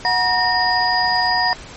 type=tone cluster; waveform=sine; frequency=734 / 955 / 1837 / 4897 Hz; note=F#5 / A#5 / A#6 / D#8; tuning=-14 / +42 / -26 / -28 cents; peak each=-20 dBFS; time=0.05-1.53 s; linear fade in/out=0 ms; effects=pink hiss -37 dBFS RMS until 1.76 s + MP3 32 kbps